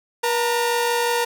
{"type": "tone pair together", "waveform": "sawtooth", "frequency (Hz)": [478.9, 912], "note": ["A#4", "A#5"], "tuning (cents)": [47, -38], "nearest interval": "major seventh", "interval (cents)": 1115, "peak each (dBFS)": [-17, -19], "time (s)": [0.23, 1.25], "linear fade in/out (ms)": 10, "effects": []}